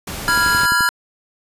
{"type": "noise", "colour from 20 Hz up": "pink", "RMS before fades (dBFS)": -28, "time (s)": [0.07, 0.66], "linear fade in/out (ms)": 5}
{"type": "chord", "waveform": "square", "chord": "F diminished", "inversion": "second", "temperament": "equal with one note detuned", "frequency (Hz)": [987.8, 1391.3, 1661.2], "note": ["Cb6", "F6", "Ab6"], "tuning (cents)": [0, -7, 0], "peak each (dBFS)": [-22, -17, -19], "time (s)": [0.28, 0.89], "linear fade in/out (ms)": 0}
{"type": "click train", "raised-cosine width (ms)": 3, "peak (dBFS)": -15, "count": 7, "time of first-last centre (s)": [0.29, 0.807], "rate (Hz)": 11.6}
{"effects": ["resampled to 32000 Hz"]}